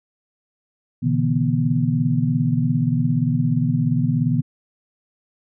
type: tone cluster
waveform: sine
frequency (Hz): 121.7 / 144.8 / 162 / 242.6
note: B2 / D3 / E3 / B3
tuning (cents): -25 / -24 / -30 / -31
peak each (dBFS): -22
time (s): 1.02-4.42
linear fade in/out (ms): 20
effects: none